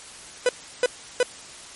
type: tone bursts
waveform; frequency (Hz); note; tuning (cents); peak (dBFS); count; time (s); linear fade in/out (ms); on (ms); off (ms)
45% pulse; 497; B4; +11; -16; 3; 0.46-1.23; 2; 30; 340
effects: white hiss -42 dBFS RMS until 1.75 s + MP3 48 kbps